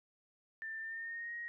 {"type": "tone with pitch glide", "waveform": "sine", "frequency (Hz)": [1784, 1881.4], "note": ["A6", "A#6"], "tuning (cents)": [23, 15], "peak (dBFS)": -40, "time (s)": [0.62, 1.48], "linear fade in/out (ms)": 0, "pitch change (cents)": 92, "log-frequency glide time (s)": [0.79, 1.34], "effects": []}